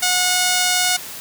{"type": "tone", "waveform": "5% pulse", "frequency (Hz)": 727, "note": "F#5", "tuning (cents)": -31, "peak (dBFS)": -4, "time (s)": [0.02, 0.97], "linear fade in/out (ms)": 10, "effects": ["white hiss -33 dBFS RMS until 1.2 s"]}